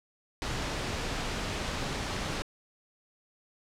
pink noise, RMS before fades -33 dBFS, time 0.42-2.42 s, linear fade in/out 0 ms, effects low-pass 6000 Hz 12 dB/octave

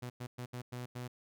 sawtooth tone bursts at uneven times, 123.47 Hz, B2, in tune, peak -36 dBFS, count 6, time 0.02-0.1 / 0.2-0.27 / 0.38-0.46 / 0.53-0.62 / 0.72-0.86 / 0.95-1.08 s, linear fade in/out 10 ms, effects none

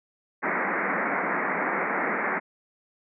white band-pass noise, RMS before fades -27 dBFS, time 0.42-2.4 s, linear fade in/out 20 ms, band 170 to 2200 Hz, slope 96 dB/octave, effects none

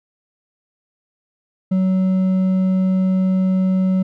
triangle tone with hard clipping, 187.4 Hz, F#3, 22 cents sharp, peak -15 dBFS, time 1.71-4.03 s, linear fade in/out 10 ms, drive 7 dB, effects none

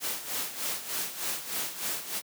white noise with tremolo, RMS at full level -31 dBFS, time 0-2.22 s, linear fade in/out 50 ms, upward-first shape sine, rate 3.3 Hz, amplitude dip 70%, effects high-pass 150 Hz 12 dB/octave

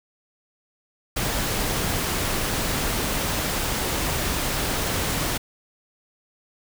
pink noise, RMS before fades -25 dBFS, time 1.16-5.38 s, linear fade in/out 10 ms, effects none

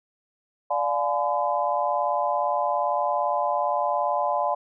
sine chord, D diminished seventh, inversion none, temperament just, 587.3 / 704.8 / 845.8 / 1014.9 Hz, D5 / F5 / Ab5 / Cb6, 0 / +16 / +31 / +47 cents, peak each -27 dBFS, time 0.7-4.55 s, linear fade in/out 10 ms, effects none

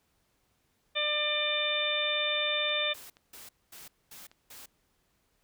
harmonic tone, 597 Hz, D5, 28 cents sharp, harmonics 1 / 2 / 3 / 4 / 5 / 6, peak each -34 / -39 / -37 / -33 / -38 / -30 dBFS, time 0.95-2.94 s, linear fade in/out 20 ms
clicks, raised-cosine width 0.2 ms, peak -37 dBFS, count 5, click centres 2.693 / 2.95 / 3.169 / 3.868 / 4.315 s
white noise bursts, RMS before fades -48 dBFS, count 5, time 2.94-4.66 s, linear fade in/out 5 ms, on 160 ms, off 230 ms
effects pink hiss -73 dBFS RMS until 5.43 s

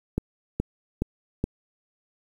click train, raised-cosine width 3 ms, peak -11 dBFS, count 4, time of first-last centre 0.18-1.441 s, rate 2.38 Hz, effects 8-bit

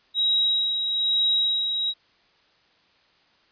sine tone with tremolo, 3831 Hz, A#7, 47 cents sharp, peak -18 dBFS, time 0.14-1.94 s, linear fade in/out 50 ms, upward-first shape sine, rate 1.1 Hz, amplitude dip 45%, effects white hiss -61 dBFS RMS until 3.51 s + resampled to 11025 Hz

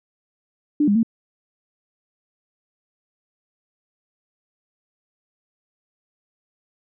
sine tone with pitch steps, 295.7 / 203.8 / 227.3 Hz, D4 / G#3 / A#3, +12 / -32 / -43 cents, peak -14 dBFS, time 0.8-1.031 s, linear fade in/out 5 ms, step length 77 ms, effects none

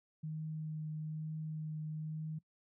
sine tone with vibrato, 155.56 Hz, D#3, in tune, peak -38 dBFS, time 0.23-2.39 s, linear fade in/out 10 ms, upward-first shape triangle, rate 1.1 Hz, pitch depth 13 cents each way, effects noise-tail reverb RT60 0.1 s tail -21 dB re dry

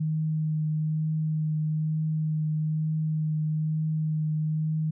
sine tone with vibrato, 155.56 Hz, D#3, in tune, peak -24 dBFS, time 0-4.91 s, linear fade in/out 10 ms, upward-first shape triangle, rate 1.1 Hz, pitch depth 15 cents each way, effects none

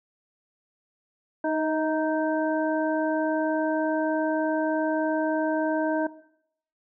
harmonic tone with a mistuned harmonic, 311.1 Hz, D#4, in tune, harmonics 1 / 2 / 3 / 5, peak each -27 / -27 / -31 / -34 dBFS, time 1.44-6.07 s, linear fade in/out 5 ms, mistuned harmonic 2, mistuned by +28 cents, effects noise-tail reverb RT60 0.7 s tail -17 dB re dry

